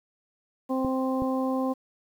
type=harmonic tone; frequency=261.6 Hz; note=C4; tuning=in tune; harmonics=1 / 2 / 3 / 4; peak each=-26 / -30 / -35 / -35 dBFS; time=0.69-1.74 s; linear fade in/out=20 ms
type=clicks; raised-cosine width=3 ms; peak=-20 dBFS; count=2; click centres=0.848 / 1.221 s
effects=9-bit